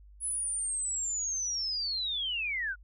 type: linear sweep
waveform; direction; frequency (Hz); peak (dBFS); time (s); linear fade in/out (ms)
sine; down; 10310 to 1406; -30; 0.2-2.76; 50
effects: added 50 Hz sine -51 dBFS peak until 2.83 s